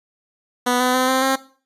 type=tone with pitch steps; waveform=10% pulse; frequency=246.9 / 251.7 / 256.5 / 261.4 / 266.5 Hz; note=B3 / B3 / C4 / C4 / C4; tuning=0 / +33 / -34 / -1 / +32 cents; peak=-8 dBFS; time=0.66-1.36 s; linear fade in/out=10 ms; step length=140 ms; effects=noise-tail reverb RT60 0.4 s tail -17 dB re dry + resampled to 32000 Hz